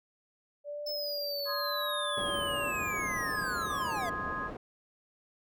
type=tone with vibrato; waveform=sine; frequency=580 Hz; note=D5; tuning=22 cents flat; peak=-36 dBFS; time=0.64-2.73 s; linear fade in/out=50 ms; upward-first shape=sine; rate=0.97 Hz; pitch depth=30 cents each way
type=linear sweep; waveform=square; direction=down; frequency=5274 to 645 Hz; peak=-35 dBFS; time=0.86-4.1 s; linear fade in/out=10 ms
type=chord; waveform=sine; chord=Ab major; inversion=first; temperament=equal; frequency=1046.5 / 1244.5 / 1661.2 Hz; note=C6 / Eb6 / Ab6; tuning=0 / 0 / 0 cents; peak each=-38 dBFS; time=1.45-4.51 s; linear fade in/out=50 ms
type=low-pass noise; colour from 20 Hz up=white; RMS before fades=-41 dBFS; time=2.17-4.57 s; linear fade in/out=5 ms; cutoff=550 Hz; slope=12 dB/octave
effects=none